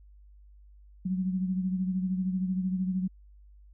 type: beating tone pair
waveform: sine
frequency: 185 / 198 Hz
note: F#3 / G3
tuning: 0 / +18 cents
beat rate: 13 Hz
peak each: -27 / -36 dBFS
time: 1.05-3.08 s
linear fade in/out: 10 ms
effects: added 50 Hz sine -51 dBFS peak until 3.73 s